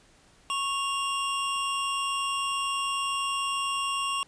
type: tone pair together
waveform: square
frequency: 1100 / 2789 Hz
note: C#6 / F7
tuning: -14 / -3 cents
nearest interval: octave + major third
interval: 1611 cents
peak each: -30 / -31 dBFS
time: 0.5-4.23 s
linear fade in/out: 0 ms
effects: pink hiss -59 dBFS RMS until 4.27 s + resampled to 22050 Hz